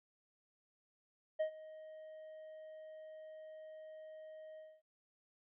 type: tone with ADSR envelope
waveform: triangle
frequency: 626 Hz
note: D#5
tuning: 10 cents sharp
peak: -29 dBFS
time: 1.39-4.82 s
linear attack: 16 ms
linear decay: 96 ms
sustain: -19 dB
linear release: 240 ms
effects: resampled to 8000 Hz